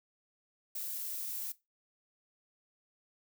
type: noise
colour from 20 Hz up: violet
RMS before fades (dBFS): -39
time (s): 0.75-1.52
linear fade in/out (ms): 5
effects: noise-tail reverb RT60 0.2 s tail -17 dB re dry